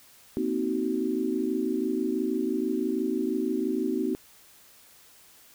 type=chord; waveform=sine; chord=C half-diminished seventh; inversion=third; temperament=just; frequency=235.5 / 261.6 / 314 / 376.7 Hz; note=Bb3 / C4 / Eb4 / Gb4; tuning=+18 / 0 / +16 / +31 cents; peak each=-32 / -30 / -30 / -30 dBFS; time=0.37-4.15 s; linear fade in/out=0 ms; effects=white hiss -55 dBFS RMS until 5.54 s